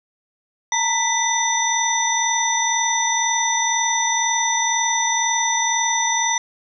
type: tone cluster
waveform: sine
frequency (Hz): 894 / 936 / 1986 / 3619 / 5940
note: A5 / A#5 / B6 / A7 / F#8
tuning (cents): +27 / +7 / +9 / +48 / +6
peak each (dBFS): -26 / -23 / -24 / -27 / -21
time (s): 0.72-6.38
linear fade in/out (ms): 2
effects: none